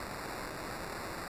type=noise with sample-and-hold; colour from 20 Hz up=white; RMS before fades=-41 dBFS; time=0-1.28 s; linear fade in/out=2 ms; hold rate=3150 Hz; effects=resampled to 32000 Hz